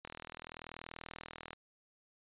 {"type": "click train", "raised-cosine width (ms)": 0.3, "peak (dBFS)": -28, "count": 61, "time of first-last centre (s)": [0.05, 1.531], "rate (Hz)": 40.5, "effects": ["resampled to 8000 Hz"]}